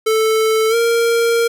square tone with pitch glide, 440 to 464.6 Hz, A4 to A#4, 0 to -6 cents, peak -13 dBFS, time 0.06-1.48 s, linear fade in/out 10 ms, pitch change +94 cents, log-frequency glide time 0.69-0.75 s, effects none

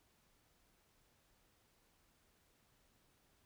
silence, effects pink hiss -74 dBFS RMS until 3.45 s

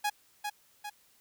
sawtooth tone with echo, 831 Hz, G#5, 1 cent sharp, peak -24 dBFS, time 0.04-0.1 s, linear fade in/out 10 ms, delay 400 ms, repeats 2, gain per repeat -5 dB, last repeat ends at 0.9 s, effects white hiss -65 dBFS RMS until 1.2 s

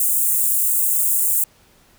white high-pass noise, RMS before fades -18 dBFS, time 0-1.44 s, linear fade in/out 2 ms, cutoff 7600 Hz, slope 48 dB/octave, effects pink hiss -54 dBFS RMS until 1.98 s

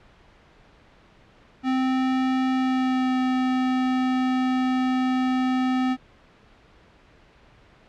square tone with pitch glide, 260 to 256.7 Hz, C4 to C4, -11 to -33 cents, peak -21 dBFS, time 1.63-5.97 s, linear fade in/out 50 ms, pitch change -22 cents, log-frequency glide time 2.52-3.15 s, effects pink hiss -54 dBFS RMS until 7.88 s + low-pass 3000 Hz 12 dB/octave

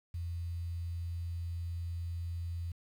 sine tone with quantisation, 85.3 Hz, F2, 40 cents flat, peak -35 dBFS, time 0.14-2.72 s, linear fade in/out 5 ms, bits 10, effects none

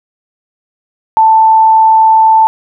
sine tone, 884 Hz, A5, 8 cents sharp, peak -3 dBFS, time 1.17-2.47 s, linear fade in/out 0 ms, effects none

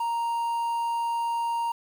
triangle tone with quantisation, 932.3 Hz, A#5, in tune, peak -23 dBFS, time 0-1.72 s, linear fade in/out 5 ms, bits 8, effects none

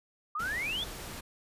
sine exponential sweep, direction up, 1174.7 to 3567 Hz, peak -31 dBFS, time 0.35-0.84 s, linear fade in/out 5 ms
pink noise, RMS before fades -42 dBFS, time 0.39-1.21 s, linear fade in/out 10 ms
effects resampled to 32000 Hz

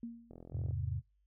sine tone with exponential decay, 233.1 Hz, A#3, in tune, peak -37 dBFS, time 0.03-0.46 s, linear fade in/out 2 ms, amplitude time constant 93 ms
click train, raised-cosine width 2 ms, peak -37 dBFS, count 18, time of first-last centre 0.31-0.709 s, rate 42.6 Hz
sine chord, E augmented, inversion none, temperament equal, 82.41 / 103.83 / 130.81 Hz, E2 / G#2 / B#2, 0 / 0 / 0 cents, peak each -38 dBFS, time 0.51-1.02 s, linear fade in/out 50 ms
effects noise-tail reverb RT60 0.2 s tail -24 dB re dry + added 50 Hz sine -70 dBFS peak until 1.26 s

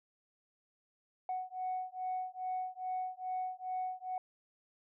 sine beating tone pair, 740 / 742.4 Hz, F#5 / F#5, 0 / +6 cents, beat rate 2.4 Hz, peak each -38 / -38 dBFS, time 1.29-4.18 s, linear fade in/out 2 ms, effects tanh soft clip ceiling -30 dBFS

